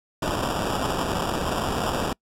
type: noise with sample-and-hold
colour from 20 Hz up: white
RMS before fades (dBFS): -26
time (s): 0.22-2.13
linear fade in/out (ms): 5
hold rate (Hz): 2100
effects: noise-tail reverb RT60 0.1 s tail -26 dB re dry + low-pass 12000 Hz 12 dB/octave